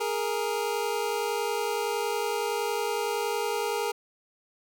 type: tone pair together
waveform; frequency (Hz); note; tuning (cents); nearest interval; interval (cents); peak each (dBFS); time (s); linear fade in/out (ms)
25% pulse; 414.5 / 465.3; G#4 / A#4; -3 / -3; major second; 200; -26; 0-3.92; 10
effects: none